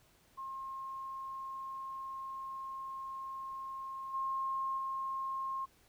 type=tone with level steps; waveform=sine; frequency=1069 Hz; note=C6; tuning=37 cents sharp; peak=-40 / -33 / -35 dBFS; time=0.37-5.66 s; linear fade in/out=20 ms; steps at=4.13 / 4.77 s; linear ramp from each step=20 ms; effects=pink hiss -67 dBFS RMS until 5.88 s